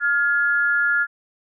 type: tone pair together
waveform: sine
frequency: 1409.8 / 1695 Hz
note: F6 / G#6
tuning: +16 / +35 cents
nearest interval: minor third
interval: 319 cents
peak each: -18 / -21 dBFS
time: 0-1.07 s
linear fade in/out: 50 ms
effects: none